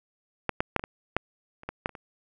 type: clicks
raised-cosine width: 0.5 ms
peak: -10 / -9 / -6 / -18 / -18 / -8 / -30 / -17 / -10 / -30 / -26 dBFS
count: 11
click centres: 0.493 / 0.605 / 0.763 / 0.795 / 0.839 / 1.166 / 1.634 / 1.69 / 1.859 / 1.893 / 1.952 s
effects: none